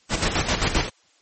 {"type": "noise with tremolo", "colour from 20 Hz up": "pink", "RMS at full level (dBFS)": -20, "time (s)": [0.09, 0.9], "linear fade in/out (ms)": 50, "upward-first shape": "square", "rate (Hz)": 7.6, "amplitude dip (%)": 60, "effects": ["white hiss -60 dBFS RMS until 1.21 s", "MP3 32 kbps"]}